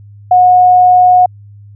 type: tone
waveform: sine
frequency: 727 Hz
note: F#5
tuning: 31 cents flat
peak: -3 dBFS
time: 0.31-1.26 s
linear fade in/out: 5 ms
effects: added 102 Hz sine -33 dBFS peak until 1.75 s